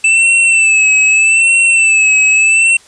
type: tone with vibrato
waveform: square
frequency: 2638 Hz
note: E7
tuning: 1 cent sharp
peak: -7 dBFS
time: 0.04-2.77 s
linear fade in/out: 5 ms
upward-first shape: sine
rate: 0.81 Hz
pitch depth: 53 cents each way
effects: white hiss -43 dBFS RMS until 2.87 s + resampled to 22050 Hz